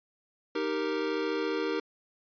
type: chord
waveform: square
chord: Eb major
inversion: none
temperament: equal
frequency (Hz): 311.1 / 392 / 466.2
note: Eb4 / G4 / Bb4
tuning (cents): 0 / 0 / 0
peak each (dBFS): -34 / -34 / -33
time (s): 0.55-1.8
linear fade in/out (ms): 5
effects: resampled to 11025 Hz